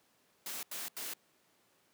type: noise bursts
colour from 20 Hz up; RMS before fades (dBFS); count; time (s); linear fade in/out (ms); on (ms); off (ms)
white; -41; 3; 0.46-1.136; 2; 170; 83
effects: pink hiss -70 dBFS RMS until 1.93 s + high-pass 200 Hz 12 dB/octave